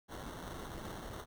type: noise with sample-and-hold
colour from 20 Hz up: pink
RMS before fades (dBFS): -45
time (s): 0.08-1.26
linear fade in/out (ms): 50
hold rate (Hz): 2450
effects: none